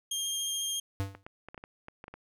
20% pulse tone with vibrato, 3213 Hz, G7, 42 cents sharp, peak -25 dBFS, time 0.11-0.8 s, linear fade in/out 5 ms, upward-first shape triangle, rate 14 Hz, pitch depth 17 cents each way
square tone with exponential decay, 98 Hz, G2, in tune, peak -27 dBFS, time 1-1.23 s, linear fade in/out 0 ms, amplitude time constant 49 ms
clicks, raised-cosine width 0.5 ms, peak -29 dBFS, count 10, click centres 1.15 / 1.265 / 1.486 / 1.545 / 1.578 / 1.639 / 1.884 / 2.041 / 2.081 / 2.14 s
effects none

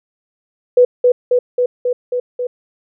sine tone with echo, 493.9 Hz, B4, in tune, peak -5 dBFS, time 0.77-0.85 s, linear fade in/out 5 ms, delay 270 ms, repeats 6, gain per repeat -2 dB, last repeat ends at 2.47 s, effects none

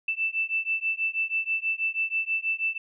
sine beating tone pair, 2650 / 2656.2 Hz, E7 / E7, +9 / +13 cents, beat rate 6.2 Hz, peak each -28 dBFS, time 0.08-2.78 s, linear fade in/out 5 ms, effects none

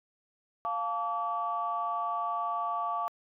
sine chord, D minor, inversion first, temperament equal with one note detuned, 698.5 / 880 / 1147.8 Hz, F5 / A5 / D6, 0 / 0 / -40 cents, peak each -34 / -36 / -31 dBFS, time 0.65-3.08 s, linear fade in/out 0 ms, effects tanh soft clip ceiling -20 dBFS

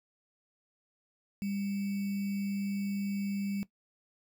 sine tone with sample-and-hold, 199.4 Hz, G3, 30 cents sharp, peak -31 dBFS, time 1.42-3.63 s, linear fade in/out 0 ms, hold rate 2450 Hz, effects noise-tail reverb RT60 0.1 s tail -17 dB re dry

